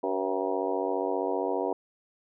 harmonic tone with a mistuned harmonic, 95 Hz, F#2, 46 cents sharp, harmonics 3 / 4 / 5 / 6 / 7 / 8 / 9 / 10, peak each -35 / -32 / -32 / -36 / -34 / -37 / -41 / -36 dBFS, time 0.03-1.73 s, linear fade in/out 5 ms, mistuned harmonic 6, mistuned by -57 cents, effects none

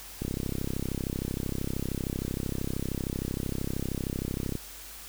click train, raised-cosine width 3 ms, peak -18 dBFS, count 144, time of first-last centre 0.22-4.553 s, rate 33 Hz, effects added 50 Hz sine -51 dBFS peak until 5.08 s + white hiss -45 dBFS RMS until 5.08 s

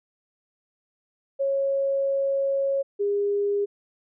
sine tone pair in turn, 549 / 405.9 Hz, C#5 / G#4, -17 / -40 cents, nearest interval perfect fourth, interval 523 cents, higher first, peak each -21 dBFS, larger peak neither, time 1.39-2.83 / 2.99-3.66 s, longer first, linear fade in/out 20 ms, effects none

